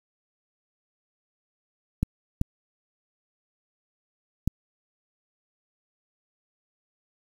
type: clicks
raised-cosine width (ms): 5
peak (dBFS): -10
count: 3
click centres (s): 2.03 / 2.414 / 4.476
effects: 7-bit